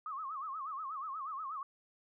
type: tone with vibrato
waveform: sine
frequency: 1174.7 Hz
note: D6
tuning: in tune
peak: -38 dBFS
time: 0.06-1.63 s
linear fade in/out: 2 ms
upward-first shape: sine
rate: 8.3 Hz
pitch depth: 180 cents each way
effects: none